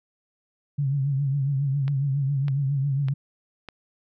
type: tone with vibrato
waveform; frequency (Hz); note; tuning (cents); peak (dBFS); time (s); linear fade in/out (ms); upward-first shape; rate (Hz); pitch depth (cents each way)
sine; 138.59; C#3; 0; -21; 0.78-3.14; 10; triangle; 7.3; 92
type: click train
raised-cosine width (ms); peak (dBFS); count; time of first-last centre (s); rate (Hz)
0.3; -22; 4; 1.88-3.687; 1.66
effects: none